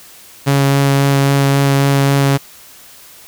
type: tone with vibrato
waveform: sawtooth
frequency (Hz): 138.9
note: C#3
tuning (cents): +4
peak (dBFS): -6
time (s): 0.46-2.38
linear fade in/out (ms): 20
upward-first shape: sine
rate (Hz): 3.7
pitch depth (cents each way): 9
effects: white hiss -40 dBFS RMS until 3.27 s